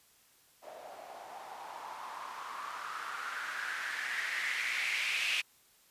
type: noise with low-pass filter sweep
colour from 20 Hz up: violet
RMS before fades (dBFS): -38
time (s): 0.62-5.42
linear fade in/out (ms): 20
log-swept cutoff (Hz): 640 to 2600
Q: 4.8
effects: white hiss -65 dBFS RMS until 5.9 s + resampled to 32000 Hz